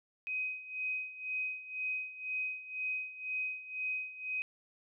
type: tone with tremolo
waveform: sine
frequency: 2517 Hz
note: D#7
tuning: 19 cents sharp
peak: -32 dBFS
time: 0.27-4.42 s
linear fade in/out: 0 ms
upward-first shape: sine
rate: 2 Hz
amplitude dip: 80%
effects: none